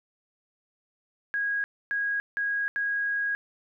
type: tone bursts at uneven times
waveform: sine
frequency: 1645 Hz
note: G#6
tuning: 17 cents flat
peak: -25 dBFS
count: 4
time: 1.34-1.64 / 1.91-2.2 / 2.37-2.68 / 2.76-3.35 s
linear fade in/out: 0 ms
effects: none